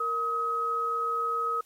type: tone pair together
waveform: sine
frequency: 465.7 / 1270.1 Hz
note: A#4 / D#6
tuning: -2 / +35 cents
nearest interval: octave + perfect fourth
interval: 1737 cents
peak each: -35 / -26 dBFS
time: 0-1.61 s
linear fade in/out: 5 ms
effects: white hiss -61 dBFS RMS until 1.65 s + MP3 64 kbps